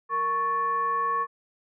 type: tone with frequency modulation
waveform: sine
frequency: 1108.7 Hz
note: C#6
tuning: in tune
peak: -23 dBFS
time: 0.09-1.27 s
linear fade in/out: 50 ms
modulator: 644 Hz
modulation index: 0.46
effects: none